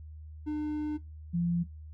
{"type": "tone pair in turn", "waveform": ["triangle", "sine"], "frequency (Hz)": [301.4, 172.01], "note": ["D4", "F3"], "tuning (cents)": [45, -26], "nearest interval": "minor seventh", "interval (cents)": 971, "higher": "first", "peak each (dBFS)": [-28, -26], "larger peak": "second", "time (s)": [[0.46, 0.98], [1.33, 1.64]], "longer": "first", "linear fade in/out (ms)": 20, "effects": ["noise-tail reverb RT60 0.2 s tail -19 dB re dry", "added 77 Hz sine -43 dBFS peak until 1.93 s"]}